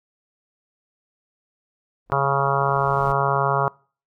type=noise with exponential growth; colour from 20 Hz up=brown; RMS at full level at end=-32 dBFS; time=2.06-3.12 s; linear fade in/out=2 ms; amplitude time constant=230 ms
type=click train; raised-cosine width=1 ms; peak=-25 dBFS; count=18; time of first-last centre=2.1-3.359 s; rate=13.5 Hz
type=harmonic tone; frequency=138.59 Hz; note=C#3; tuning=in tune; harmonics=1 / 3 / 4 / 5 / 6 / 7 / 8 / 9 / 10; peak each=-25 / -27 / -28 / -26 / -28 / -25 / -25 / -27 / -29 dBFS; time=2.12-3.68 s; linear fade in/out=0 ms
effects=noise-tail reverb RT60 0.4 s tail -25 dB re dry